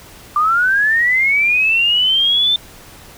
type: linear sweep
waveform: sine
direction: up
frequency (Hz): 1174.7 to 3575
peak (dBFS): -11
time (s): 0.36-2.56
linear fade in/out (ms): 2
effects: pink hiss -40 dBFS RMS until 3.17 s